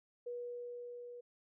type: tone with level ramp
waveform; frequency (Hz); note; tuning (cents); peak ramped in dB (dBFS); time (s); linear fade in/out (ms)
sine; 484.2; B4; -34; -39 to -47; 0.26-1.21; 10
effects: none